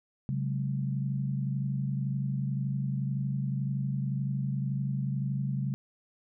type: tone cluster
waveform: sine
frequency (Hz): 136.1 / 187.8 / 209.7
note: C#3 / F#3 / G#3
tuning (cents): -31 / +26 / +17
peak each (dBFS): -29 / -36 / -38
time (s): 0.29-5.74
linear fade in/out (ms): 0
effects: none